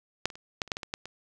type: clicks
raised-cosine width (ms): 0.2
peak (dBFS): -7 / -26 / -29 / -11 / -30 / -11 / -18 / -19 / -14 / -23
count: 10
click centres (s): 0.256 / 0.302 / 0.355 / 0.618 / 0.677 / 0.718 / 0.769 / 0.832 / 0.939 / 1.056
effects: none